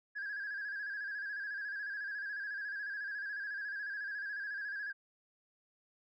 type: tone with vibrato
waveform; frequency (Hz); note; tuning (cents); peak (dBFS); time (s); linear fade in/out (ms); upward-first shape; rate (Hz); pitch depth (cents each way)
sine; 1636; G#6; -26; -36; 0.15-4.93; 20; square; 14; 49
effects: tanh soft clip ceiling -35 dBFS